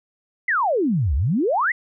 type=exponential two-way sweep; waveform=sine; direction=down then up; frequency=2093 to 61.74 to 2093 Hz; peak=-17 dBFS; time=0.48-1.72 s; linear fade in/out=5 ms; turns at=1.15 s; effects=none